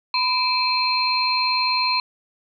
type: tone cluster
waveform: sine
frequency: 1005 / 2350 / 2582 / 4175 Hz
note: B5 / D7 / E7 / C8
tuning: +30 / +1 / -37 / -5 cents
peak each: -22 / -29 / -28 / -21 dBFS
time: 0.14-2 s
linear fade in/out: 2 ms
effects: none